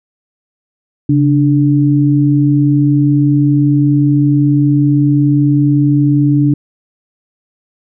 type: tone pair together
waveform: sine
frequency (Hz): 138.57 / 293.4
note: C#3 / D4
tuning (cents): 0 / -2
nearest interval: octave + minor second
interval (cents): 1298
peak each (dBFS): -10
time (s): 1.09-6.54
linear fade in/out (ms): 5
effects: none